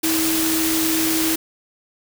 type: tone in noise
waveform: sine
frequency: 321.9 Hz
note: E4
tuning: 41 cents flat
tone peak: -20 dBFS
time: 0.03-1.36 s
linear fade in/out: 10 ms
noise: white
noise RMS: -22 dBFS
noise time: 0.03-1.36 s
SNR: -1 dB
effects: none